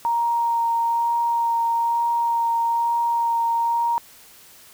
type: tone with vibrato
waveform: sine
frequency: 932.3 Hz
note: A#5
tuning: in tune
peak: -18 dBFS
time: 0.05-3.98 s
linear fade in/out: 0 ms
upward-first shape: sine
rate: 1.1 Hz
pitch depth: 10 cents each way
effects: white hiss -48 dBFS RMS until 4.73 s